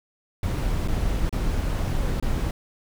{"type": "noise with dropouts", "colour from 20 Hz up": "brown", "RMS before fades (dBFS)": -24, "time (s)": [0.43, 2.51], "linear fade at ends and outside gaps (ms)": 2, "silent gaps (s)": [[0.877, 0.883], [1.294, 1.326], [2.2, 2.225]], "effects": []}